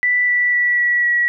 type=tone with pitch steps; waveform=sine; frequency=1975.5 / 1963 / 1950.6 / 1938.2 / 1925.9 Hz; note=B6 / B6 / B6 / B6 / B6; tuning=0 / -11 / -22 / -33 / -44 cents; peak=-13 dBFS; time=0.03-1.28 s; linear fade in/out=0 ms; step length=250 ms; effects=none